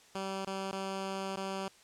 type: tone with dropouts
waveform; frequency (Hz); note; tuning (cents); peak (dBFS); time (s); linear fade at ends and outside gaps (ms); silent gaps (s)
10% pulse; 193; G3; -27; -27; 0.15-1.68; 2; 0.448-0.471 / 0.714-0.728 / 1.359-1.372
effects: white hiss -60 dBFS RMS until 1.83 s + low-pass 8000 Hz 12 dB/octave